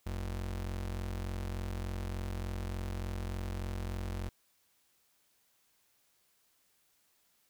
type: ring-modulated tone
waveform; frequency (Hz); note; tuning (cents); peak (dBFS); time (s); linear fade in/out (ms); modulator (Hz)
square; 69.3; C#2; 0; -33; 0.06-4.29; 5; 21.7
effects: white hiss -72 dBFS RMS until 7.49 s